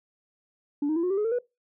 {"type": "tone with pitch steps", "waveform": "sine", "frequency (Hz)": [288.9, 311.4, 335.7, 361.9, 390.1, 420.5, 453.3, 488.7], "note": ["D4", "D#4", "E4", "F#4", "G4", "G#4", "A#4", "B4"], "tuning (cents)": [-28, 2, 32, -38, -8, 22, -48, -18], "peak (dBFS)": -21, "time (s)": [0.82, 1.388], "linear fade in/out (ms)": 5, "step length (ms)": 71, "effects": ["noise-tail reverb RT60 0.2 s tail -21 dB re dry", "tanh soft clip ceiling -21 dBFS"]}